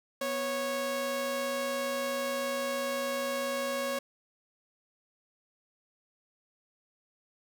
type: tone pair together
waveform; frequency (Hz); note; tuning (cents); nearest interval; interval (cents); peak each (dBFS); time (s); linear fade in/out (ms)
sawtooth; 245.4 / 551; B3 / C#5; -11 / -11; octave + major second; 1400; -35 / -27; 0.21-3.99; 5
effects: none